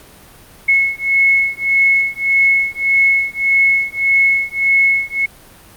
sine beating tone pair, 2186 / 2187.7 Hz, C#7 / C#7, -25 / -23 cents, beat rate 1.7 Hz, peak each -14 dBFS, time 0.68-5.26 s, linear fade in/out 10 ms, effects pink hiss -42 dBFS RMS until 5.76 s + Opus 48 kbps

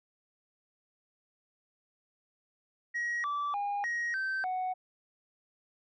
sine tone with pitch steps, 1899 / 1160 / 812 / 1887 / 1550 / 741 Hz, A#6 / D6 / G#5 / A#6 / G6 / F#5, +32 / -22 / -39 / +21 / -20 / +2 cents, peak -28 dBFS, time 2.94-4.74 s, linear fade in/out 20 ms, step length 300 ms, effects tanh soft clip ceiling -29 dBFS

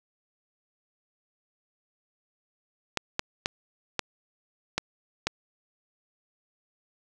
clicks, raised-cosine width 0.2 ms, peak -8 dBFS, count 6, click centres 2.973 / 3.194 / 3.459 / 3.993 / 4.78 / 5.27 s, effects none

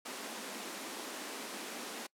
pink high-pass noise, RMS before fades -43 dBFS, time 0.05-2.07 s, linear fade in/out 10 ms, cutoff 210 Hz, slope 48 dB/octave, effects noise-tail reverb RT60 0.1 s tail -24 dB re dry + low-pass 12000 Hz 12 dB/octave

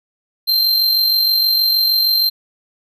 square tone with amplitude modulation, 4147 Hz, C8, 16 cents flat, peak -11 dBFS, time 0.47-2.3 s, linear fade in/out 20 ms, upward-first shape sine, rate 46.4 Hz, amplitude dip 40%, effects none

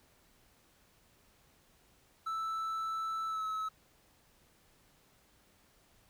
triangle tone with pitch glide, 1318.5 to 1292.9 Hz, E6 to E6, 0 to -34 cents, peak -32 dBFS, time 2.26-3.69 s, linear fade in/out 10 ms, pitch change -34 cents, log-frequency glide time 3.27-3.44 s, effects pink hiss -67 dBFS RMS until 6.09 s

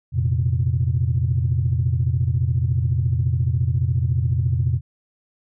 sine chord, F suspended fourth, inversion none, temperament equal, 87.31 / 116.54 / 130.81 Hz, F2 / Bb2 / C3, 0 / 0 / 0 cents, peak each -21 dBFS, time 0.12-4.81 s, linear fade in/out 50 ms, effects tanh soft clip ceiling -9 dBFS

